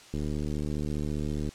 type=click train; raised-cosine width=3 ms; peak=-20 dBFS; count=102; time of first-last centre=0.14-1.49 s; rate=74.8 Hz; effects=white hiss -51 dBFS RMS until 1.54 s + low-pass 7000 Hz 12 dB/octave